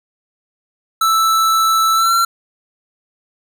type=tone with pitch glide; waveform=square; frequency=1319 to 1360.8 Hz; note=E6 to F6; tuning=+1 to -45 cents; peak=-12 dBFS; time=1.01-2.25 s; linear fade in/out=5 ms; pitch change=+54 cents; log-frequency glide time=1.94-2.13 s; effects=none